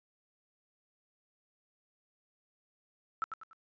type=tone with echo; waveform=sine; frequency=1318.5 Hz; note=E6; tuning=in tune; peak=-29 dBFS; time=3.22-3.24 s; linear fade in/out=0 ms; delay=97 ms; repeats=3; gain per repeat=-8 dB; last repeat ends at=3.531 s; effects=resampled to 16000 Hz